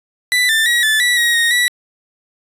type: tone with pitch steps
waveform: 30% pulse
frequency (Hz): 1983 / 1781 / 1910 / 1746 / 1953 / 1893 / 1864 / 1950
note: B6 / A6 / A#6 / A6 / B6 / A#6 / A#6 / B6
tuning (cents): +7 / +21 / +42 / -14 / -20 / +26 / -1 / -23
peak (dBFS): -9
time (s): 0.32-1.68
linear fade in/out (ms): 0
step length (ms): 170
effects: resampled to 32000 Hz